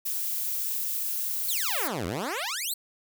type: noise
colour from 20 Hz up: violet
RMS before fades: -30 dBFS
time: 0.05-1.88 s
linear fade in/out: 10 ms
type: exponential two-way sweep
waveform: 10% pulse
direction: down then up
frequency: 4553 to 79.1 to 4553 Hz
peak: -21 dBFS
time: 1.48-2.74 s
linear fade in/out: 5 ms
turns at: 2.06 s
effects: none